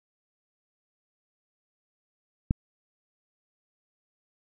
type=click; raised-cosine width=5 ms; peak=-10 dBFS; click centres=2.509 s; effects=none